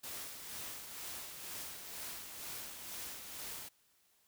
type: noise with tremolo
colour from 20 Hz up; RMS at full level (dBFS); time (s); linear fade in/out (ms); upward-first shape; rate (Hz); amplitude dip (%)
white; -44; 0.03-3.69; 10; sine; 2.1; 45
effects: white hiss -72 dBFS RMS until 4.27 s